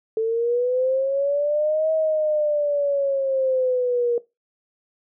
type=linear two-way sweep; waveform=sine; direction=up then down; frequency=440 to 638 to 471.5 Hz; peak=-18 dBFS; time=0.17-4.18 s; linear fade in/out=2 ms; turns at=1.92 s; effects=noise-tail reverb RT60 0.2 s tail -18 dB re dry